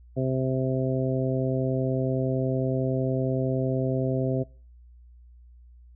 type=harmonic tone; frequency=130.81 Hz; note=C3; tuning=in tune; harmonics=1 / 2 / 3 / 4 / 5; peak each=-26 / -29 / -31 / -32 / -33 dBFS; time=0.16-4.44 s; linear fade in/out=20 ms; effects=noise-tail reverb RT60 0.4 s tail -23 dB re dry + added 60 Hz sine -48 dBFS peak until 5.95 s